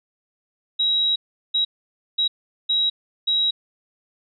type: tone bursts at uneven times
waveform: sine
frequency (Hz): 3847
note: B7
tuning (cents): -46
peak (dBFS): -17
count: 5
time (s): 0.79-1.16 / 1.54-1.65 / 2.18-2.28 / 2.69-2.9 / 3.27-3.51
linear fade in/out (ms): 10
effects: none